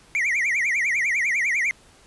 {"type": "tone with vibrato", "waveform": "triangle", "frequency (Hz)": 2116, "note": "C7", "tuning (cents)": 19, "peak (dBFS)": -18, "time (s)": [0.15, 1.71], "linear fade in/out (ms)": 0, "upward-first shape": "triangle", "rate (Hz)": 10, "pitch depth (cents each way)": 250, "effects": ["pink hiss -53 dBFS RMS until 2.06 s", "resampled to 24000 Hz"]}